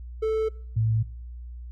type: tone pair in turn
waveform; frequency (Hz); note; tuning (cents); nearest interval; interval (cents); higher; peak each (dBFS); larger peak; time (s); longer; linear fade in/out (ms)
triangle / sine; 439 / 111.22; A4 / A2; -4 / +19; 2 octaves; 2377; first; -20; neither; 0.22-0.49 / 0.76-1.03; neither; 10
effects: noise-tail reverb RT60 0.6 s tail -23 dB re dry + added 60 Hz sine -36 dBFS peak until 1.71 s